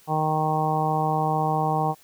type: harmonic tone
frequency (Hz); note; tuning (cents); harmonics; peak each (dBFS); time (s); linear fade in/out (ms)
155.56; D#3; 0; 1 / 2 / 3 / 4 / 5 / 6 / 7; -26 / -33 / -31 / -33 / -24 / -30 / -31; 0.07-1.95; 50
effects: white hiss -55 dBFS RMS until 2.03 s